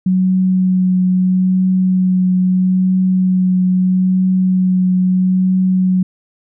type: tone with vibrato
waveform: sine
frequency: 185 Hz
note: F#3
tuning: in tune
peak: -10 dBFS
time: 0.06-6.03 s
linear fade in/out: 5 ms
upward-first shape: triangle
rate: 0.77 Hz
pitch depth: 14 cents each way
effects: none